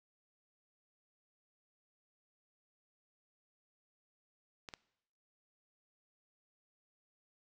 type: clicks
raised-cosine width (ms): 0.2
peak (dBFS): -27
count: 2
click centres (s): 4.688 / 4.738
effects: noise-tail reverb RT60 0.8 s tail -21 dB re dry